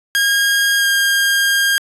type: tone with pitch glide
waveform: sawtooth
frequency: 1626 to 1612 Hz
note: G#6 to G6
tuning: -37 to +48 cents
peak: -9 dBFS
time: 0.15-1.78 s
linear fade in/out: 0 ms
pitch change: -15 cents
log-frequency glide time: 0.78-0.86 s
effects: resampled to 32000 Hz